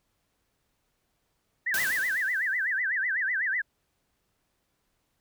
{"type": "tone with vibrato", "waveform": "sine", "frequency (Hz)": 1760, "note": "A6", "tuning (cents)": 0, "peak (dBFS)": -25, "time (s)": [1.66, 3.62], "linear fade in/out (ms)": 10, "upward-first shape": "sine", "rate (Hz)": 8, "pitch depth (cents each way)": 240}
{"type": "noise with exponential decay", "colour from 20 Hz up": "white", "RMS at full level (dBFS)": -30, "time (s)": [1.74, 2.8], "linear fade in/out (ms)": 1, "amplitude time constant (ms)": 230}
{"effects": ["pink hiss -75 dBFS RMS until 5.2 s"]}